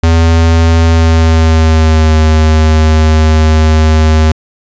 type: tone with pitch glide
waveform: square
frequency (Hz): 82.41 to 78.46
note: E2 to D#2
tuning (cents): 0 to +15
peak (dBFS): -5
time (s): 0.03-4.32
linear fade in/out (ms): 5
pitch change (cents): -85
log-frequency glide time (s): 0.87-2.16
effects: resampled to 16000 Hz